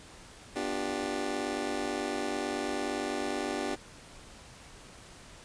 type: chord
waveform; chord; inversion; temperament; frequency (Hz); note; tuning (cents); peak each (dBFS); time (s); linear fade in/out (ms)
25% pulse; G dominant seventh; first; just; 245 / 294 / 352.8 / 392; B3 / D4 / F4 / G4; -14 / +2 / +18 / 0; -35 / -32 / -36 / -32; 0.55-3.76; 20
effects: pink hiss -51 dBFS RMS until 5.44 s + resampled to 22050 Hz